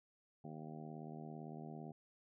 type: harmonic tone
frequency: 77.78 Hz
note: D#2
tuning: in tune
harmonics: 2 / 3 / 4 / 5 / 6 / 7 / 8 / 9 / 10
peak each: -50 / -52 / -57 / -56 / -63 / -64 / -64 / -57 / -60 dBFS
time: 0.44-1.92 s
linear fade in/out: 5 ms
effects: none